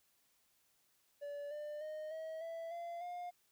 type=tone with pitch steps; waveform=triangle; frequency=576 / 596.3 / 617.3 / 639.1 / 661.7 / 685 / 709.1 Hz; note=D5 / D5 / D#5 / D#5 / E5 / F5 / F5; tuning=-34 / +26 / -14 / +46 / +6 / -34 / +26 cents; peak=-40 dBFS; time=1.21-3.31 s; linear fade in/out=20 ms; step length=300 ms; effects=white hiss -75 dBFS RMS until 3.51 s